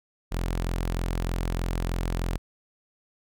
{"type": "tone", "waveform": "sawtooth", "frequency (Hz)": 43.25, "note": "F1", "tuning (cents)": -16, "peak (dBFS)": -22, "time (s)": [0.31, 2.38], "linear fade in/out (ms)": 20, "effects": []}